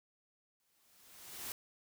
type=noise with exponential growth; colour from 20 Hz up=white; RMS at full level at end=-41 dBFS; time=0.6-1.52 s; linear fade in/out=1 ms; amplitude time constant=200 ms; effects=none